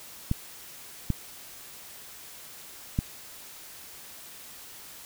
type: clicks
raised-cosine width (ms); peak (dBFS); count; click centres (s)
5; -12; 3; 0.314 / 1.103 / 2.989
effects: white hiss -46 dBFS RMS until 5.05 s